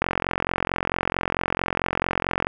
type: click train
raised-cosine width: 0.5 ms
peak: -6 dBFS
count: 110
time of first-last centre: 0.02-2.469 s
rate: 44.5 Hz
effects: none